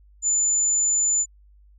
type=tone; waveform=sine; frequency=7040 Hz; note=A8; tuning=in tune; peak=-18 dBFS; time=0.22-1.26 s; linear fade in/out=50 ms; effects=added 50 Hz sine -50 dBFS peak until 1.78 s